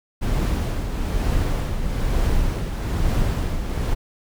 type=noise with tremolo; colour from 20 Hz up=brown; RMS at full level=-19 dBFS; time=0.21-3.95 s; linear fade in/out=20 ms; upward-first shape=triangle; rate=1.1 Hz; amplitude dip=55%; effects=none